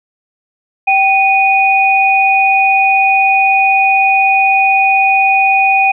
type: tone pair together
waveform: sine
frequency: 776.5 / 2471 Hz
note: G5 / D#7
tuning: -17 / -13 cents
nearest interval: octave + minor sixth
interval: 2004 cents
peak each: -10 dBFS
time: 0.87-5.92 s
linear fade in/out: 10 ms
effects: none